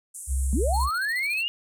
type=band-pass noise; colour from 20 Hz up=white; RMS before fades=-39 dBFS; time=0.14-0.86 s; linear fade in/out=10 ms; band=7800 to 10000 Hz; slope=48 dB/octave
type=tone; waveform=sine; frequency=66.6 Hz; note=C2; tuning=31 cents sharp; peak=-22 dBFS; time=0.27-0.9 s; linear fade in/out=50 ms
type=linear sweep; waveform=sine; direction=up; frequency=180 to 2888 Hz; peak=-24 dBFS; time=0.53-1.48 s; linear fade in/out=0 ms
type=tone with tremolo; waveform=sawtooth; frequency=4268 Hz; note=C8; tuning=34 cents sharp; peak=-31 dBFS; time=0.73-1.44 s; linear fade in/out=20 ms; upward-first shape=square; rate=14 Hz; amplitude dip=65%
effects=none